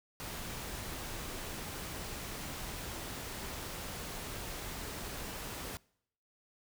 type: noise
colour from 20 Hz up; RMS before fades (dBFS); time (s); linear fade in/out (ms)
pink; -42; 0.2-5.77; 0
effects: noise-tail reverb RT60 0.7 s tail -24 dB re dry